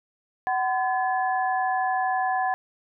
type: tone cluster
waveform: sine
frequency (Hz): 752 / 1019 / 1712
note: F#5 / C6 / A6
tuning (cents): +28 / -46 / -48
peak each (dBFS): -23 / -30 / -30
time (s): 0.47-2.54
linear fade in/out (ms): 0
effects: none